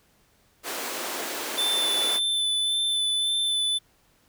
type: high-pass noise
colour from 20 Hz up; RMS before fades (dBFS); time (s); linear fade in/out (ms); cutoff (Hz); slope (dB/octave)
pink; -32; 0.63-2.2; 50; 310; 24
type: tone with vibrato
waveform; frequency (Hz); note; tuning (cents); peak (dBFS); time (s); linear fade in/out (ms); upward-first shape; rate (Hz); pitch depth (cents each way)
square; 3520; A7; 0; -23; 1.57-3.79; 20; sine; 1.8; 15
effects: pink hiss -63 dBFS RMS until 4.28 s